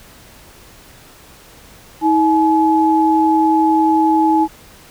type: tone pair together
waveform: sine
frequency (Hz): 320 / 851.1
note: D#4 / G#5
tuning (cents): +49 / +42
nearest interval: octave + perfect fourth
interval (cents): 1693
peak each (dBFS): -13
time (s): 2.01-4.48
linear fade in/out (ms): 50
effects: pink hiss -43 dBFS RMS until 4.9 s